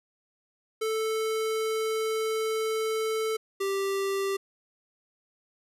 square tone pair in turn, 440 / 392 Hz, A4 / G4, 0 / 0 cents, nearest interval major second, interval 200 cents, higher first, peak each -27 dBFS, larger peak neither, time 0.81-3.37 / 3.6-4.37 s, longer first, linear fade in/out 10 ms, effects resampled to 32000 Hz

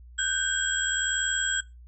sine tone cluster, 1504 / 1585 / 3248 / 7690 Hz, F#6 / G6 / G#7 / B8, +28 / +19 / -39 / -47 cents, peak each -30 dBFS, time 0.18-1.61 s, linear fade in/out 10 ms, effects noise-tail reverb RT60 0.2 s tail -19 dB re dry + added 60 Hz sine -45 dBFS peak until 1.87 s

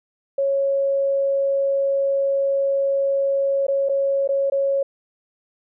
sine tone with dropouts, 551 Hz, C#5, 11 cents flat, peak -17 dBFS, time 0.38-4.83 s, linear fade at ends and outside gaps 5 ms, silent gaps 3.668-3.682 / 3.888-3.894 / 4.276-4.289 / 4.5-4.52 s, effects none

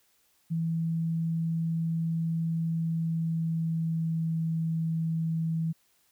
sine tone with pitch glide, 164.2 to 162.6 Hz, E3 to E3, -6 to -23 cents, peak -26 dBFS, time 0.5-5.73 s, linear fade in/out 20 ms, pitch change -17 cents, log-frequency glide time 2.68-4.39 s, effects white hiss -68 dBFS RMS until 6.11 s

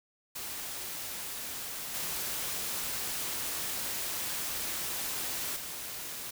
white noise with level steps, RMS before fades -39 / -35 / -40 dBFS, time 0.35-6.31 s, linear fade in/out 10 ms, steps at 1.94 / 5.56 s, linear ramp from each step 5 ms, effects none

